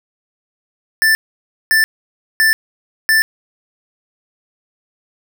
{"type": "tone bursts", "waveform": "square", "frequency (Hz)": 1768, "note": "A6", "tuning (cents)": 8, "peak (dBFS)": -10, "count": 4, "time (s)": [1.02, 3.22], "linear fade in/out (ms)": 0, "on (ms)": 130, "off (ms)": 560, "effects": []}